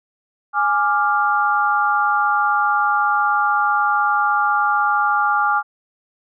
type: chord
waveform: sine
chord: D diminished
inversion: second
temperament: equal with one note detuned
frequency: 830.6 / 1180.8 / 1396.9 Hz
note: Ab5 / D6 / F6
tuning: 0 / +9 / 0 cents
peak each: -19 dBFS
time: 0.53-5.63 s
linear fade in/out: 50 ms
effects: none